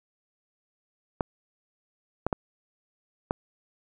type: clicks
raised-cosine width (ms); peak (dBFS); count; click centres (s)
1; -11; 4; 1.208 / 2.266 / 2.328 / 3.309
effects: none